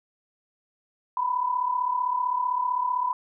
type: tone pair together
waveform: sine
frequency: 964.4 / 1000 Hz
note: B5 / B5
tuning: -41 / +21 cents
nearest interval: minor second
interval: 62 cents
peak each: -29 / -24 dBFS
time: 1.17-3.13 s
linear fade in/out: 2 ms
effects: none